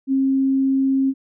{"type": "tone", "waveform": "sine", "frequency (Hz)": 268.4, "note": "C4", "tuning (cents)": 44, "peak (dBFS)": -15, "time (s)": [0.07, 1.14], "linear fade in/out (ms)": 50, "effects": []}